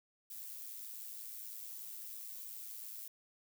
violet noise with amplitude modulation, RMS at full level -45 dBFS, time 0.3-3.08 s, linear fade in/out 5 ms, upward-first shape sine, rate 110 Hz, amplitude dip 50%, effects none

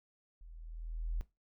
sine tone with level ramp, 40.75 Hz, E1, 19 cents flat, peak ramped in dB -50 to -31 dBFS, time 0.41-1.21 s, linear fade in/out 0 ms, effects noise-tail reverb RT60 0.2 s tail -17 dB re dry

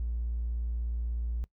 triangle tone, 58.27 Hz, A#1, in tune, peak -26 dBFS, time 0-1.44 s, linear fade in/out 0 ms, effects noise-tail reverb RT60 0.1 s tail -22 dB re dry + tanh soft clip ceiling -26 dBFS

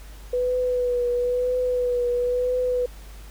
sine tone with vibrato, 493.9 Hz, B4, in tune, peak -20 dBFS, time 0.33-2.86 s, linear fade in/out 5 ms, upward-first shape triangle, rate 1 Hz, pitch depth 33 cents each way, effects added 50 Hz sine -39 dBFS peak until 3.3 s + pink hiss -49 dBFS RMS until 3.3 s

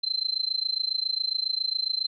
sine tone with amplitude modulation, 4100 Hz, C8, 36 cents flat, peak -21 dBFS, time 0.03-2.07 s, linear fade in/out 10 ms, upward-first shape sine, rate 27.3 Hz, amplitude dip 95%, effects none

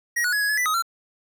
square tone with pitch steps, 1896 / 1463 / 1682 / 1668 / 1706 / 1982 / 1259 / 1362 Hz, A#6 / F#6 / G#6 / G#6 / G#6 / B6 / D#6 / F6, +29 / -20 / +22 / +7 / +46 / +6 / +20 / -44 cents, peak -21 dBFS, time 0.16-0.824 s, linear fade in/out 10 ms, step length 83 ms, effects none

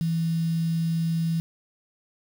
sine tone with quantisation, 164.81 Hz, E3, in tune, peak -22 dBFS, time 0.01-1.4 s, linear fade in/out 0 ms, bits 7, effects none

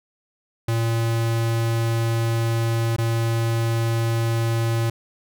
square tone with dropouts, 114.8 Hz, A#2, 26 cents flat, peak -20 dBFS, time 0.68-4.9 s, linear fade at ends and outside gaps 5 ms, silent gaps 2.964-2.983 s, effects none

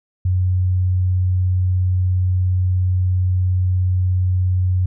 sine tone, 91.7 Hz, F#2, 15 cents flat, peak -14 dBFS, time 0.25-4.86 s, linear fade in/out 5 ms, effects none

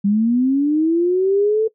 sine linear sweep, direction up, 196 to 447.1 Hz, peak -13 dBFS, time 0.04-1.68 s, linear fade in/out 10 ms, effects noise-tail reverb RT60 0.1 s tail -19 dB re dry

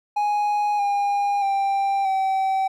triangle tone with pitch steps, 830 / 809.2 / 788.9 / 769.1 Hz, G#5 / G#5 / G5 / G5, -1 / -45 / +11 / -33 cents, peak -17 dBFS, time 0.16-2.68 s, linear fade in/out 10 ms, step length 630 ms, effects none

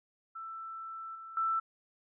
sine tone with level steps, 1329 Hz, E6, 14 cents sharp, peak -40 / -44 / -28 dBFS, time 0.35-1.6 s, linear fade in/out 10 ms, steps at 1.15 / 1.37 s, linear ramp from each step 2 ms, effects none

